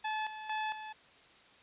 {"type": "tone with tremolo", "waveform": "sawtooth", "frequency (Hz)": 864, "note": "A5", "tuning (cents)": -32, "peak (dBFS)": -29, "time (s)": [0.04, 0.93], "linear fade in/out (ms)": 10, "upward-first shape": "square", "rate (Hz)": 2.2, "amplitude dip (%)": 65, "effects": ["white hiss -60 dBFS RMS until 1.62 s", "resampled to 8000 Hz"]}